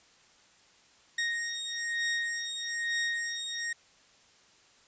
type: beating tone pair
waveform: sawtooth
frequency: 1864.7 / 1865.8 Hz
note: A#6 / A#6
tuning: 0 / +1 cents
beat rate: 1.1 Hz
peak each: -30 dBFS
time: 1.18-3.73 s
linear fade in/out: 5 ms
effects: white hiss -61 dBFS RMS until 4.87 s + resampled to 16000 Hz